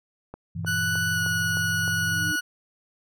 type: click train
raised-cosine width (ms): 1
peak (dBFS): -23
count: 6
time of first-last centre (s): 0.34-1.878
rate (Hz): 3.25
type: chord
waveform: sine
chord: E diminished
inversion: first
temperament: equal with one note detuned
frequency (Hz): 98 / 118.92 / 164.81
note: G2 / Bb2 / E3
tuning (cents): 0 / +35 / 0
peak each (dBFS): -32 / -36 / -31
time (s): 0.55-2.32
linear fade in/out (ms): 10
type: tone with pitch glide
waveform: 40% pulse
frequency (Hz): 1480 to 1463.8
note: F#6 to F#6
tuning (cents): 0 to -19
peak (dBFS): -23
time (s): 0.66-2.41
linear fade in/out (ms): 20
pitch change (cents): -19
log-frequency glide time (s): 1.13-1.19
type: tone with exponential growth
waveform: sine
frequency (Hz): 304.4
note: D#4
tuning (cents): -38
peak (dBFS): -30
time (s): 1.76-2.36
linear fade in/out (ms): 5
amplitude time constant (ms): 130
effects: none